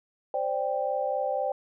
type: chord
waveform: sine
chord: C suspended second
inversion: none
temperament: equal with one note detuned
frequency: 523.3 / 587.3 / 787.6 Hz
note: C5 / D5 / G5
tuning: 0 / 0 / +8 cents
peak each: -30 dBFS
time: 0.34-1.52 s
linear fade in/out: 2 ms
effects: none